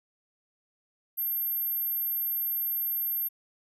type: tone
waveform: sine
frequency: 12620 Hz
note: G9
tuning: 10 cents sharp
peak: -27 dBFS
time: 1.17-3.29 s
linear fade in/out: 20 ms
effects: none